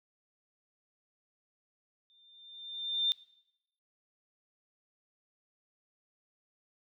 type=tone with exponential growth; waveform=sine; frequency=3595 Hz; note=A7; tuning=36 cents sharp; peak=-24 dBFS; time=2.1-3.12 s; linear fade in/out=0 ms; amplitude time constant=220 ms; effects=noise-tail reverb RT60 0.8 s tail -19 dB re dry